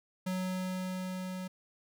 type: tone with level ramp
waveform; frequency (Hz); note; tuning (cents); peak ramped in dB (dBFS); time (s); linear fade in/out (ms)
square; 185; F#3; 0; -32 to -38; 0.26-1.48; 10
effects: none